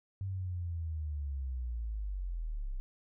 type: linear sweep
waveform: sine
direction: down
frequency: 98 to 30.87 Hz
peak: -34 dBFS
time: 0.21-2.8 s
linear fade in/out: 0 ms
effects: none